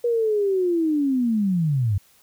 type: linear sweep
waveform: sine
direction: down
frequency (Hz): 482.7 to 92.5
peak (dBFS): -18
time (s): 0.04-1.98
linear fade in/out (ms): 5
effects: white hiss -57 dBFS RMS until 2.22 s